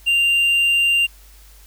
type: tone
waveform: triangle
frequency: 2784 Hz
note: F7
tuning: 6 cents flat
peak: -12 dBFS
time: 0.06-1.07 s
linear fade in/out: 20 ms
effects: added 50 Hz sine -44 dBFS peak until 1.66 s + white hiss -50 dBFS RMS until 1.66 s